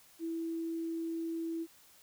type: tone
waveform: sine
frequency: 329.6 Hz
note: E4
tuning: in tune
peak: -34 dBFS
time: 0.19-1.67 s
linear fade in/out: 50 ms
effects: white hiss -61 dBFS RMS until 2.02 s